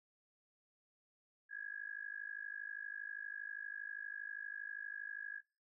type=tone with amplitude modulation; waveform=sine; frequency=1661.2 Hz; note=G#6; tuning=in tune; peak=-39 dBFS; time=1.49-5.42 s; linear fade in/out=50 ms; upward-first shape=sine; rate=52.5 Hz; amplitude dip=95%; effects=noise-tail reverb RT60 0.4 s tail -26 dB re dry